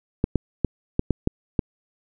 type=clicks; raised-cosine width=3 ms; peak=-6 dBFS; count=7; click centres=0.241 / 0.357 / 0.647 / 0.994 / 1.107 / 1.274 / 1.592 s; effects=none